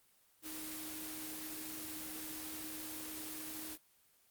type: tone in noise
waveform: sine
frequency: 312.2 Hz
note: D#4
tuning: 6 cents sharp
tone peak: -48 dBFS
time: 0.42-3.78 s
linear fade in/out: 50 ms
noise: white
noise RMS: -45 dBFS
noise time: 0.42-3.78 s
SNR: -6 dB
effects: white hiss -70 dBFS RMS until 4.3 s + Opus 24 kbps